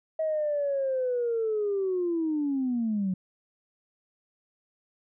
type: linear sweep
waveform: sine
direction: down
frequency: 640 to 181.2 Hz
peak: -24 dBFS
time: 0.19-3.14 s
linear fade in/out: 5 ms
effects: tanh soft clip ceiling -20 dBFS